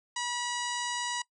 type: harmonic tone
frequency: 969 Hz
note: B5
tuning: 33 cents flat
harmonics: 1 / 2 / 3 / 4 / 5 / 6 / 7 / 8 / 9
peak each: -35 / -38 / -40 / -41 / -42 / -43 / -43 / -44 / -45 dBFS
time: 0.16-1.22 s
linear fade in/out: 5 ms
effects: noise-tail reverb RT60 0.1 s tail -22 dB re dry